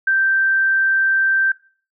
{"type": "tone", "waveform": "sine", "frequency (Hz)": 1565, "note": "G6", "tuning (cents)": -3, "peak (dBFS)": -13, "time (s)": [0.07, 1.52], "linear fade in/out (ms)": 5, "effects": ["noise-tail reverb RT60 0.4 s tail -19 dB re dry"]}